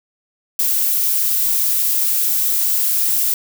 violet noise, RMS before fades -17 dBFS, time 0.59-3.34 s, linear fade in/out 2 ms, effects none

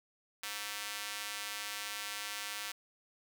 square tone with high-pass filter, 103.83 Hz, G#2, in tune, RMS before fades -41 dBFS, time 0.43-2.72 s, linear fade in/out 5 ms, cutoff 1900 Hz, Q 0.73, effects none

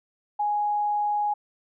sine tone, 831 Hz, G#5, 1 cent sharp, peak -22 dBFS, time 0.39-1.34 s, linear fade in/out 10 ms, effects none

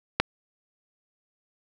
click, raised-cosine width 0.3 ms, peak -3 dBFS, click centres 0.2 s, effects none

